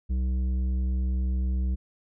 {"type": "tone with tanh clipping", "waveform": "sine", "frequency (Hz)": 63.6, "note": "C2", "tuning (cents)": -48, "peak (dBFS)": -25, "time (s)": [0.09, 1.76], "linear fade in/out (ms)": 20, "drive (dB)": 9, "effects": []}